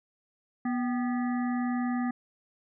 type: harmonic tone with a mistuned harmonic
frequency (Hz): 244.2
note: B3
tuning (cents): -19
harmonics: 1 / 3 / 5 / 7 / 8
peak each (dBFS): -27 / -37 / -41 / -44 / -45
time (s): 0.65-2.11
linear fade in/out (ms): 5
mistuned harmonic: 3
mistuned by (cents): +86
effects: none